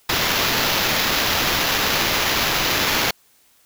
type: noise with sample-and-hold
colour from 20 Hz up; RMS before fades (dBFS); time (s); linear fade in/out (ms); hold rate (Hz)
blue; -20; 0.09-3.11; 5; 8820
effects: white hiss -57 dBFS RMS until 3.65 s